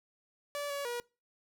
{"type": "tone with pitch steps", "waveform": "sawtooth", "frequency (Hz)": [577, 566, 480.3], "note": ["D5", "C#5", "B4"], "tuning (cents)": [-31, 36, -48], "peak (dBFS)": -31, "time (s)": [0.55, 1], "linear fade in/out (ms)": 0, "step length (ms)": 150, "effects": ["noise-tail reverb RT60 0.3 s tail -24 dB re dry"]}